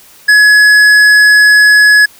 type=tone with tanh clipping; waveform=triangle; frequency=1690 Hz; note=G#6; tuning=30 cents sharp; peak=-4 dBFS; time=0.28-2.06 s; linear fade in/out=10 ms; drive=15 dB; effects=white hiss -40 dBFS RMS until 2.19 s